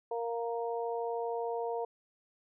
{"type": "harmonic tone", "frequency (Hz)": 233.1, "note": "A#3", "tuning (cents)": 0, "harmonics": [2, 3, 4], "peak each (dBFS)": [-34, -38, -40], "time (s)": [0.11, 1.85], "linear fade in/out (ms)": 5, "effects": []}